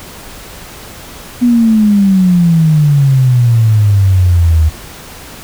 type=exponential sweep; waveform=sine; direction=down; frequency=246.9 to 77 Hz; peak=-5 dBFS; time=1.41-4.7 s; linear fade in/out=20 ms; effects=pink hiss -31 dBFS RMS until 5.43 s